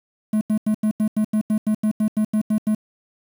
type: tone bursts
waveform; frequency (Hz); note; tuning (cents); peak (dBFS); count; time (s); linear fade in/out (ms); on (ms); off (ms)
triangle; 214.5; A3; -44; -14; 15; 0.33-2.749; 5; 81; 86
effects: 7-bit